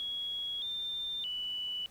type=tone with pitch steps; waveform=sine; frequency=3329 / 3593 / 2966 Hz; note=G#7 / A7 / F#7; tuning=+3 / +36 / +4 cents; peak=-34 dBFS; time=0-1.86 s; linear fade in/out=0 ms; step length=620 ms; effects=pink hiss -60 dBFS RMS until 1.9 s

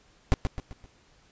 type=noise with echo; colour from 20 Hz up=brown; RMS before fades=-18 dBFS; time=0.32-0.34 s; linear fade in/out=0 ms; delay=130 ms; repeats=4; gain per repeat=-7 dB; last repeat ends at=0.86 s; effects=pink hiss -61 dBFS RMS until 1.31 s + resampled to 16000 Hz

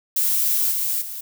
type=noise with level steps; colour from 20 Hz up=violet; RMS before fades=-20 / -23 / -32 dBFS; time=0.16-1.21 s; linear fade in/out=5 ms; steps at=0.71 / 1.01 s; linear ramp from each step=10 ms; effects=none

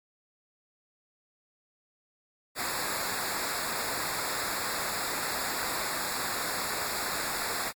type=noise with comb filter; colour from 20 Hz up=pink; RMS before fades=-32 dBFS; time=2.55-7.73 s; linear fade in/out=50 ms; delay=0.33 ms; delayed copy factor=-0.9; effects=MP3 96 kbps

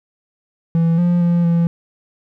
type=tone with pitch steps; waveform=triangle; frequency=166.1 / 174.8 / 172.4 / 169.3 Hz; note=E3 / F3 / F3 / E3; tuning=+13 / +2 / -22 / +46 cents; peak=-10 dBFS; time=0.75-1.67 s; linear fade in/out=0 ms; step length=230 ms; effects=none

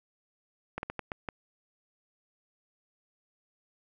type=slowing click train; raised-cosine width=0.5 ms; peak=-19 dBFS; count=6; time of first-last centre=0.78-1.288 s; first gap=51 ms; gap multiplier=1.35; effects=none

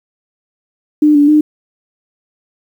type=tone with pitch steps; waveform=sine; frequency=300.4 / 289.9 / 302.9 Hz; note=D4 / D4 / D#4; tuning=+39 / -22 / -46 cents; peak=-5 dBFS; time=1.02-1.41 s; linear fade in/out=5 ms; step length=130 ms; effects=7-bit

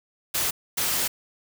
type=noise bursts at uneven times; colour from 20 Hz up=white; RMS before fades=-25 dBFS; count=2; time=0.34-0.51 / 0.77-1.08 s; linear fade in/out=10 ms; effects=none

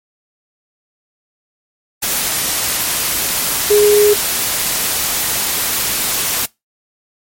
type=tone in noise; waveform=sine; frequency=415.5 Hz; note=G#4; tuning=1 cent sharp; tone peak=-7 dBFS; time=3.7-4.14 s; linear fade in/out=10 ms; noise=white; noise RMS=-17 dBFS; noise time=2.02-6.46 s; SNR=+7 dB; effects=noise-tail reverb RT60 0.2 s tail -23 dB re dry + MP3 64 kbps

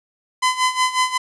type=tone with tremolo; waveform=sawtooth; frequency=1017 Hz; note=C6; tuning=50 cents flat; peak=-10 dBFS; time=0.42-1.18 s; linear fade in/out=10 ms; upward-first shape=sine; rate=5.5 Hz; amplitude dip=80%; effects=resampled to 22050 Hz + 8-bit

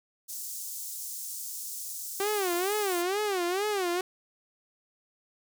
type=high-pass noise; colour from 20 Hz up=pink; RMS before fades=-38 dBFS; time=0.28-3.03 s; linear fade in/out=20 ms; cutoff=6200 Hz; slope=24 dB/octave
type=tone with vibrato; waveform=sawtooth; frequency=383.3 Hz; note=G4; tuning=39 cents flat; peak=-23 dBFS; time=2.2-4.01 s; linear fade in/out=2 ms; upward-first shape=sine; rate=2.2 Hz; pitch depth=180 cents each way
effects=none

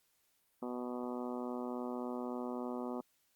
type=harmonic tone; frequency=123.47 Hz; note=B2; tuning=in tune; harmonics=2 / 3 / 4 / 5 / 6 / 7 / 8 / 9 / 10; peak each=-40 / -44 / -46 / -48 / -50 / -51 / -52 / -53 / -54 dBFS; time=0.62-3.01 s; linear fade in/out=5 ms; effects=white hiss -75 dBFS RMS until 3.35 s + Opus 48 kbps

